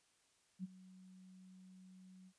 sine tone with ADSR envelope, 186.3 Hz, F#3, 12 cents sharp, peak -39 dBFS, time 0.59-2.33 s, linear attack 48 ms, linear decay 26 ms, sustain -18 dB, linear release 61 ms, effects white hiss -75 dBFS RMS until 2.38 s + resampled to 22050 Hz

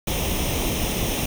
pink noise with comb filter, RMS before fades -24 dBFS, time 0.07-1.26 s, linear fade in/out 5 ms, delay 0.33 ms, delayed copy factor +0.65, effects none

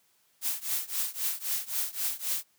blue noise with tremolo, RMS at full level -28 dBFS, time 0.41-2.44 s, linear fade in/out 50 ms, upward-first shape triangle, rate 3.8 Hz, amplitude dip 95%, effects white hiss -68 dBFS RMS until 2.58 s + high-pass 80 Hz 12 dB/octave

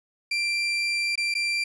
30% pulse tone with dropouts, 2363 Hz, D7, 10 cents sharp, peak -21 dBFS, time 0.31-1.64 s, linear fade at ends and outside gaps 5 ms, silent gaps 1.156-1.176 / 1.341-1.35 s, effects resampled to 22050 Hz

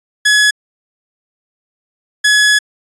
sawtooth tone bursts at uneven times, 1692 Hz, G#6, 32 cents sharp, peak -4 dBFS, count 2, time 0.25-0.51 / 2.24-2.59 s, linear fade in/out 10 ms, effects resampled to 22050 Hz

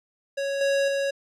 square tone with level steps, 554.4 Hz, C#5, in tune, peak -26 / -21 / -24 dBFS, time 0.37-1.11 s, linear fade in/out 10 ms, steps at 0.61 / 0.88 s, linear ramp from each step 2 ms, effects low-pass 7000 Hz 12 dB/octave

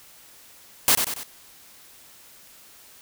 white noise with echo, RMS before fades -17 dBFS, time 0.88-0.95 s, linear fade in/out 0 ms, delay 94 ms, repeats 3, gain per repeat -6 dB, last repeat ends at 1.232 s, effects white hiss -50 dBFS RMS until 3.01 s

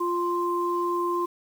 sine tone pair together, 349.2 / 1045.7 Hz, F4 / C6, 0 / -1 cents, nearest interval octave + perfect fifth, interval 1899 cents, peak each -26 dBFS, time 0-1.26 s, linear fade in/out 10 ms, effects 8-bit

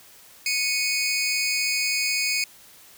20% pulse tone pair together, 2213 / 2489 Hz, C#7 / D#7, -3 / 0 cents, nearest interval major second, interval 203 cents, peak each -20 dBFS, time 0.46-2.44 s, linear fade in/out 2 ms, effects white hiss -50 dBFS RMS until 2.97 s

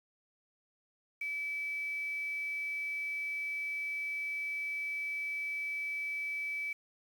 sine tone with quantisation, 2300 Hz, D7, 37 cents flat, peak -34 dBFS, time 1.21-6.73 s, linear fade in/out 5 ms, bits 9, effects none

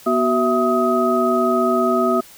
sine tone cluster, 244.3 / 374.6 / 661 / 1260 Hz, B3 / F#4 / E5 / D#6, -19 / +21 / +5 / +21 cents, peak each -20 dBFS, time 0.06-2.21 s, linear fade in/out 10 ms, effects white hiss -44 dBFS RMS until 2.37 s

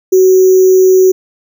sine tone with sample-and-hold, 373.9 Hz, F#4, 18 cents sharp, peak -3 dBFS, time 0.12-1.12 s, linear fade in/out 10 ms, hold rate 6300 Hz, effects none

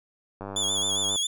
click train, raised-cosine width 1 ms, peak -22 dBFS, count 75, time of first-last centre 0.41-1.158 s, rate 98.9 Hz
25% pulse tone with vibrato, 3412 Hz, G#7, 46 cents sharp, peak -20 dBFS, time 0.56-1.27 s, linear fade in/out 5 ms, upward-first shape sine, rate 7.4 Hz, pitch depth 69 cents each way
effects none

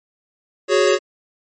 square chord, F# suspended second, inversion none, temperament equal, 370 / 415.3 / 554.4 Hz, F#4 / G#4 / C#5, 0 / 0 / 0 cents, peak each -18 dBFS, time 0.68-0.99 s, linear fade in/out 50 ms, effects low-pass 11000 Hz 12 dB/octave + MP3 32 kbps

